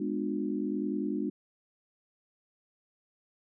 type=chord; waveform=sine; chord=G# diminished seventh; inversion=none; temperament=just; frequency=207.7 / 249.2 / 299 / 358.8 Hz; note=G#3 / B3 / D4 / F4; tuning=0 / +16 / +31 / +47 cents; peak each=-34 / -36 / -33 / -37 dBFS; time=0-1.3 s; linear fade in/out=5 ms; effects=none